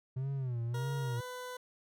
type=tone with vibrato; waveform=triangle; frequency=126.8 Hz; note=B2; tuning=46 cents sharp; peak=-31 dBFS; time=0.16-1.21 s; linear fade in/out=10 ms; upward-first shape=sine; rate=1.6 Hz; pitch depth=150 cents each way
type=tone with pitch glide; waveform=20% pulse; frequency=473.3 to 500 Hz; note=A#4 to B4; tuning=+26 to +21 cents; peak=-36 dBFS; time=0.74-1.57 s; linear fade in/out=5 ms; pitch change=+95 cents; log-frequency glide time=1.16-1.21 s
effects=none